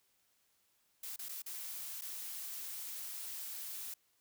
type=noise with dropouts; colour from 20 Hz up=blue; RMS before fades=-44 dBFS; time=1.03-3.94 s; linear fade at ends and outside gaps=5 ms; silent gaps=1.162-1.19 / 1.287-1.291 / 1.421-1.461 / 2.012-2.018 s; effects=white hiss -75 dBFS RMS until 4.2 s